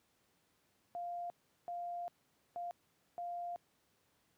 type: tone bursts at uneven times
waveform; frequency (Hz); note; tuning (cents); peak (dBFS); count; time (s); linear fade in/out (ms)
sine; 698.5; F5; 0; -39; 4; 0.95-1.3 / 1.68-2.08 / 2.56-2.71 / 3.18-3.56; 0
effects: pink hiss -75 dBFS RMS until 4.37 s + high-pass 100 Hz 12 dB/octave